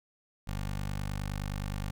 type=tone with notch filter; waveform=15% pulse; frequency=49.63 Hz; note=G1; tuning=22 cents sharp; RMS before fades=-35 dBFS; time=0.47-1.91 s; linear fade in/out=10 ms; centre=410 Hz; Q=1.2; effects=none